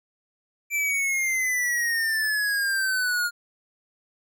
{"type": "exponential sweep", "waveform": "square", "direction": "down", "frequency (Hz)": [2349, 1418], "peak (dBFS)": -23, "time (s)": [0.7, 3.31], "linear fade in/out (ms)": 50, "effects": []}